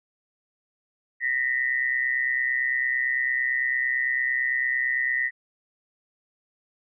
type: tone pair together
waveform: sine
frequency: 1846.6 / 1975.5 Hz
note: A#6 / B6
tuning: -17 / 0 cents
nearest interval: minor second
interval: 117 cents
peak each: -25 dBFS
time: 1.2-5.31 s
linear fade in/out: 50 ms
effects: none